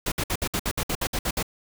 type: noise bursts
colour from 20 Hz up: pink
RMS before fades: -26 dBFS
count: 12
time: 0.06-1.428 s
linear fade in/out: 5 ms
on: 59 ms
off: 60 ms
effects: none